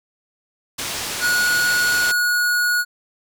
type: low-pass noise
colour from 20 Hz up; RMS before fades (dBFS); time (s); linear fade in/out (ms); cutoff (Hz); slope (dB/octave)
white; -27; 0.78-2.12; 10; 7800; 12
type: tone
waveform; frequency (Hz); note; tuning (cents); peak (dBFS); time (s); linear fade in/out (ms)
square; 1453; F#6; -32; -17; 1.2-2.85; 50
effects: none